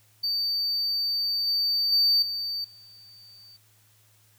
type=tone with level steps; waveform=triangle; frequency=4601 Hz; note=D8; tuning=36 cents flat; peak=-23 / -21 / -17 / -27 / -47 dBFS; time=0.23-3.57 s; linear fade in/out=10 ms; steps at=1.47 / 1.92 / 2.22 / 2.64 s; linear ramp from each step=5 ms; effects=added 107 Hz sine -62 dBFS peak until 4.38 s + white hiss -62 dBFS RMS until 4.38 s